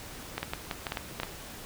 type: clicks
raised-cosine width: 0.3 ms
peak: -15 dBFS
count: 9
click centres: 0.38 / 0.43 / 0.535 / 0.712 / 0.868 / 0.921 / 0.972 / 1.2 / 1.233 s
effects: pink hiss -44 dBFS RMS until 1.65 s